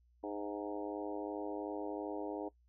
harmonic tone with a mistuned harmonic, 102.8 Hz, G#2, 17 cents flat, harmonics 3 / 4 / 5 / 6 / 7 / 8 / 9, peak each -42 / -44 / -46 / -48 / -49 / -50 / -51 dBFS, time 0.23-2.49 s, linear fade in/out 10 ms, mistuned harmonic 6, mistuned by +27 cents, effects noise-tail reverb RT60 0.1 s tail -21 dB re dry + added 60 Hz sine -66 dBFS peak until 2.68 s

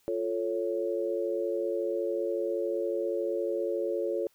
sine chord, F augmented, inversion none, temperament equal, 349.2 / 440 / 554.4 Hz, F4 / A4 / C#5, 0 / 0 / 0 cents, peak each -32 dBFS, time 0.08-4.27 s, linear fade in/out 0 ms, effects white hiss -67 dBFS RMS until 4.34 s

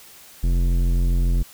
sine tone with tanh clipping, 43.65 Hz, F1, in tune, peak -18 dBFS, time 0.43-1.43 s, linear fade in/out 10 ms, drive 14 dB, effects white hiss -46 dBFS RMS until 1.53 s

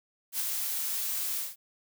blue noise with ADSR envelope, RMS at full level -29 dBFS, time 0.32-1.56 s, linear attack 77 ms, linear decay 11 ms, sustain -3 dB, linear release 180 ms, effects none

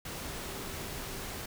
sine tone in noise, 392 Hz, G4, in tune, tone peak -48 dBFS, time 0.27-1.24 s, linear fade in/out 5 ms, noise pink, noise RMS -40 dBFS, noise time 0.05-1.46 s, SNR -11 dB, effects none

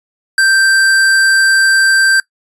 square tone, 1568 Hz, G6, in tune, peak -8 dBFS, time 0.38-2.2 s, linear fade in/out 2 ms, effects noise-tail reverb RT60 0.1 s tail -21 dB re dry + resampled to 24000 Hz

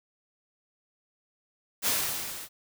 white noise with level ramp, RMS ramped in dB -24 to -42 dBFS, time 1.82-2.49 s, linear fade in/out 50 ms, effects none

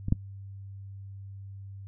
clicks, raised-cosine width 5 ms, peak -19 / -10 dBFS, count 2, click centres 0.084 / 0.124 s, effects noise-tail reverb RT60 0.1 s tail -21 dB re dry + added 98 Hz sine -40 dBFS peak until 1.87 s

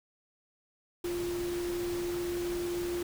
sine tone in noise, 349.2 Hz, F4, in tune, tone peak -31 dBFS, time 1.04-3.03 s, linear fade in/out 5 ms, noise pink, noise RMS -42 dBFS, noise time 1.04-3.03 s, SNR +8 dB, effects none

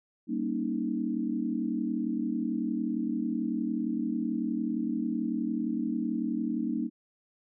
sine chord, Eb dominant seventh, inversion first, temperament just, 194.45 / 233.3 / 280 / 311.1 Hz, G3 / Bb3 / Db4 / Eb4, -14 / +2 / +18 / 0 cents, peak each -36 / -31 / -35 / -33 dBFS, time 0.27-6.9 s, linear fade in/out 50 ms, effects none

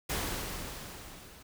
pink noise with level ramp, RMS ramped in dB -32 to -53 dBFS, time 0.09-1.43 s, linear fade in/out 10 ms, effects none

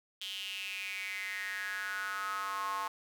square tone with high-pass filter sweep, 98 Hz, G2, in tune, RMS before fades -38 dBFS, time 0.21-2.88 s, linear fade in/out 5 ms, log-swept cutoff 3200 to 990 Hz, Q 7, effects none

